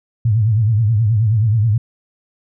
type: tone with vibrato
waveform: sine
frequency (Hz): 109.5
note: A2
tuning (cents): -8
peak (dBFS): -11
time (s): 0.25-1.78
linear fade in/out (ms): 5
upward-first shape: triangle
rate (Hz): 9.4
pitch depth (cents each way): 170
effects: none